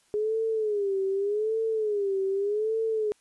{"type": "tone with vibrato", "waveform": "sine", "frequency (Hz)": 415.3, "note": "G#4", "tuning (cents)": 0, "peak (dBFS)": -24, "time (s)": [0.14, 3.12], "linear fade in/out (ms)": 0, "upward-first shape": "sine", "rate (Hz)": 0.84, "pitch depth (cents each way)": 130, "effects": ["white hiss -65 dBFS RMS until 3.2 s", "resampled to 24000 Hz"]}